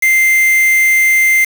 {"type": "tone with quantisation", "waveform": "triangle", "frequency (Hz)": 2088, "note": "C7", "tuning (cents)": -4, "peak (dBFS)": -6, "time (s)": [0.02, 1.45], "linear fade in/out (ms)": 10, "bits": 3, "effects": []}